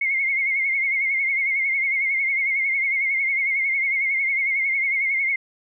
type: tone with vibrato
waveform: sine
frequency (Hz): 2153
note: C7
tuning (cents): +49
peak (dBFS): -19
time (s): 0.01-5.36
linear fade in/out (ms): 5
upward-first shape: sine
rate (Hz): 11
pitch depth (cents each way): 59
effects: none